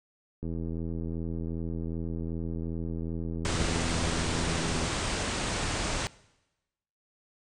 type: click train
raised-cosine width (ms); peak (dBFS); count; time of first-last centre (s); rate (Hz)
3; -23; 366; 0.43-4.849; 82.6
type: low-pass noise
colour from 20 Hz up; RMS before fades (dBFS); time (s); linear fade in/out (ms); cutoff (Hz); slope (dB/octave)
pink; -31; 3.45-6.07; 0; 9200; 96
effects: noise-tail reverb RT60 1.0 s tail -21 dB re dry